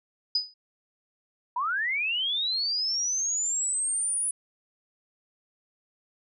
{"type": "tone with exponential decay", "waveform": "sine", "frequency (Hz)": 4978, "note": "D#8", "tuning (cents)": 0, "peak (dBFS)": -19, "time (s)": [0.35, 0.54], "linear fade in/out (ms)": 5, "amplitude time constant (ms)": 41}
{"type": "linear sweep", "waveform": "sine", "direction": "up", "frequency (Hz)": [931, 9956], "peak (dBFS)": -25, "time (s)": [1.56, 4.31], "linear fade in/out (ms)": 5}
{"effects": []}